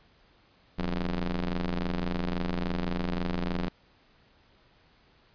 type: ring-modulated tone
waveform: sawtooth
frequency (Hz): 86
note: F2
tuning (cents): -26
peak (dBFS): -21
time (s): 0.78-3.69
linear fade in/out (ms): 10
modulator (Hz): 97.8
effects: pink hiss -62 dBFS RMS until 5.34 s + resampled to 11025 Hz